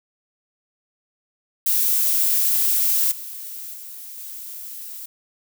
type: noise with level steps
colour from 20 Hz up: violet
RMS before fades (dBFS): -19 / -34 / -37 / -35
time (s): 1.66-5.06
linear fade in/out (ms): 5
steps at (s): 3.11 / 3.73 / 4.17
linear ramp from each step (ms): 10
effects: none